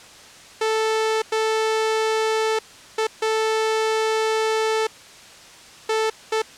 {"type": "tone bursts at uneven times", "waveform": "sawtooth", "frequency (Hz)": 440, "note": "A4", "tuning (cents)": 0, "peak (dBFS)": -15, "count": 6, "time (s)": [[0.61, 1.22], [1.32, 2.59], [2.98, 3.07], [3.22, 4.87], [5.89, 6.1], [6.32, 6.42]], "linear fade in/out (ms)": 5, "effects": ["white hiss -44 dBFS RMS until 6.57 s", "low-pass 7000 Hz 12 dB/octave"]}